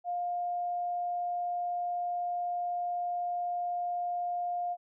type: tone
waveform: sine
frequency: 706 Hz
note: F5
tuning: 19 cents sharp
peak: -30 dBFS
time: 0.04-4.77 s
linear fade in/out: 50 ms
effects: none